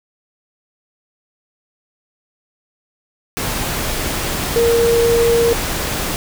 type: tone in noise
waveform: sine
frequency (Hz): 466.8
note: A#4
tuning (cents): +2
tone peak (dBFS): -11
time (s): 4.56-5.53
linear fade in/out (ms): 0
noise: pink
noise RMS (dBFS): -21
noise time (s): 3.37-6.16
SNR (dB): +7
effects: none